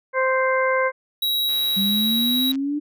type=harmonic tone; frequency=522 Hz; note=C5; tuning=4 cents flat; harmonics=1 / 2 / 3 / 4; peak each=-20 / -23 / -25 / -26 dBFS; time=0.13-0.92 s; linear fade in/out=50 ms
type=tone; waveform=square; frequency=3861 Hz; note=B7; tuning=40 cents flat; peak=-20 dBFS; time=1.22-2.52 s; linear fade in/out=5 ms
type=click train; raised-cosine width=0.2 ms; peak=-25 dBFS; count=164; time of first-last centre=1.49-2.555 s; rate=153 Hz
type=exponential sweep; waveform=sine; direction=up; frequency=192.5 to 299.2 Hz; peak=-21 dBFS; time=1.76-2.8 s; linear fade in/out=20 ms
effects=none